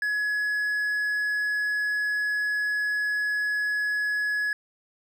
triangle tone, 1688 Hz, G#6, 28 cents sharp, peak -22 dBFS, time 0.02-4.53 s, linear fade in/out 2 ms, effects none

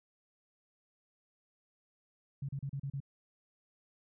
sine tone bursts, 138.3 Hz, C#3, 4 cents flat, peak -35 dBFS, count 6, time 2.42-3.003 s, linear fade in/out 5 ms, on 68 ms, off 35 ms, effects none

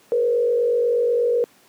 sine tone with frequency modulation, 478.5 Hz, A#4, 45 cents sharp, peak -16 dBFS, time 0.12-1.44 s, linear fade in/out 0 ms, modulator 48.2 Hz, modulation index 0.66, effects pink hiss -54 dBFS RMS until 1.68 s + high-pass 200 Hz 12 dB/octave

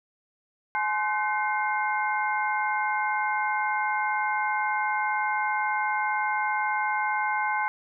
sine tone cluster, 846 / 1041 / 1523 / 2119 Hz, G#5 / C6 / F#6 / C7, +32 / -9 / +50 / +21 cents, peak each -27 / -31 / -30 / -31 dBFS, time 0.75-7.68 s, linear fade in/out 0 ms, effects none

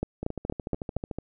two click trains, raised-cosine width 2 ms, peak -14 / -19 dBFS, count 5 / 14, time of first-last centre 0.03-0.967 / 0.23-1.186 s, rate 4.27 / 13.6 Hz, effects none

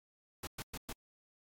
pink noise bursts, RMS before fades -42 dBFS, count 4, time 0.43-0.928 s, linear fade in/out 5 ms, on 42 ms, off 110 ms, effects AAC 64 kbps

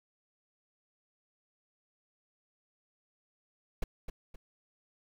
brown noise with echo, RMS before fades -30 dBFS, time 3.82-3.84 s, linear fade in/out 5 ms, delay 260 ms, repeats 2, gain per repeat -8 dB, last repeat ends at 4.36 s, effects none

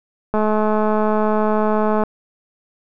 click train, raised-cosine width 1 ms, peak -6 dBFS, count 364, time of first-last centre 0.34-2.036 s, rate 214 Hz, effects none

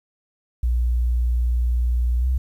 sine tone with pitch glide, 60.1 to 64.04 Hz, B1 to C2, -46 to -37 cents, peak -17 dBFS, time 0.63-2.38 s, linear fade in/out 5 ms, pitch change +109 cents, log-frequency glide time 2.2-2.26 s, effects 9-bit

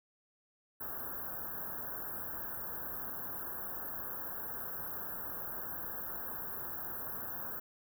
white band-stop noise, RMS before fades -41 dBFS, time 0.8-7.6 s, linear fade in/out 10 ms, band 1700 to 12000 Hz, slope 96 dB/octave, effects none

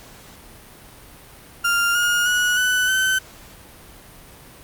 35% pulse tone with pitch steps, 1396.9 / 1428.7 / 1461.3 / 1494.6 / 1528.6 Hz, F6 / F6 / F#6 / F#6 / G6, 0 / +39 / -22 / +17 / -44 cents, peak -15 dBFS, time 1.64-3.19 s, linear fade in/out 10 ms, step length 310 ms, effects pink hiss -44 dBFS RMS until 4.63 s + Opus 48 kbps

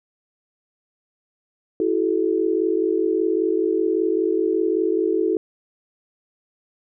sine tone cluster, 329 / 374.1 / 432.7 Hz, E4 / F#4 / A4, -3 / +19 / -29 cents, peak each -22 dBFS, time 1.8-5.37 s, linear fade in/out 2 ms, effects none

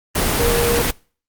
sine tone in noise, 471.5 Hz, A#4, 20 cents sharp, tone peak -17 dBFS, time 0.39-0.82 s, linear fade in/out 5 ms, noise pink, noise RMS -18 dBFS, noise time 0.15-0.91 s, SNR -2 dB, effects noise-tail reverb RT60 0.4 s tail -24 dB re dry + Opus 24 kbps

